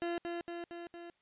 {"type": "tone with echo", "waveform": "30% pulse", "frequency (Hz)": 343, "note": "F4", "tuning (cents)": -31, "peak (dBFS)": -31, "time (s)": [0.02, 0.18], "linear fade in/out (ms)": 0, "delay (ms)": 230, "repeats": 4, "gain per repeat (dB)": -3, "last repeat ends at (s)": 1.1, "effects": ["white hiss -74 dBFS RMS until 1.21 s", "resampled to 8000 Hz"]}